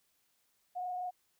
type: tone with frequency modulation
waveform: sine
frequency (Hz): 725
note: F#5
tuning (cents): -35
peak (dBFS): -35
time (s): 0.75-1.11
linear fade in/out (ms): 20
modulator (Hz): 25.7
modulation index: 0.43
effects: white hiss -75 dBFS RMS until 1.39 s